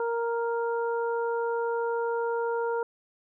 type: harmonic tone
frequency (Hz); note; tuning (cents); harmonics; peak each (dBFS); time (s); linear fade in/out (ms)
466.2; A#4; 0; 1 / 2 / 3; -27 / -32 / -37; 0-2.83; 2
effects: none